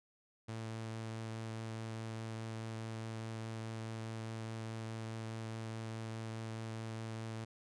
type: tone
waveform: sawtooth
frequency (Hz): 111.9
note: A2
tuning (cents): +30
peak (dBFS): -37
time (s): 0.48-7.45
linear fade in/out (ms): 10
effects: resampled to 22050 Hz